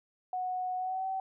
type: tone with pitch glide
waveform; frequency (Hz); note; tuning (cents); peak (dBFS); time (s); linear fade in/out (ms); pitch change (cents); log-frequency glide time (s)
sine; 736 to 764.2; F#5 to G5; -9 to -44; -31; 0.33-1.2; 2; +65; 0.77-1.07
effects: none